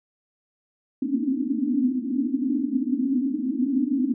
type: band-pass noise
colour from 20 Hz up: white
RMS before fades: -24 dBFS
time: 1.02-4.14 s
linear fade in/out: 5 ms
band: 240 to 290 Hz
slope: 96 dB/octave
effects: none

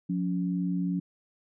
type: tone pair together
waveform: sine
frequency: 178.83 / 281.1 Hz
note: F3 / C#4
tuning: +41 / +24 cents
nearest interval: minor sixth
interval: 783 cents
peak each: -27 / -32 dBFS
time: 0.09-1 s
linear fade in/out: 10 ms
effects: none

